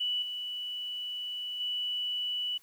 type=tone with level steps; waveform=sine; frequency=2960 Hz; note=F#7; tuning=in tune; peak=-28 / -34 / -30 dBFS; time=0-2.58 s; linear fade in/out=10 ms; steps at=0.22 / 1.6 s; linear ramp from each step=5 ms; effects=white hiss -62 dBFS RMS until 2.62 s